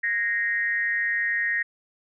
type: tone with frequency modulation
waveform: sine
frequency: 1864.7 Hz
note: A#6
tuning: in tune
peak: -22 dBFS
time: 0.03-1.63 s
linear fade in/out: 10 ms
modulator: 205 Hz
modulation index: 0.67
effects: none